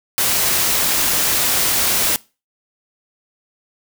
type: noise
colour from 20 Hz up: white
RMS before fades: -17 dBFS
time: 0.18-2.16 s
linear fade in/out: 0 ms
effects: noise-tail reverb RT60 0.3 s tail -22 dB re dry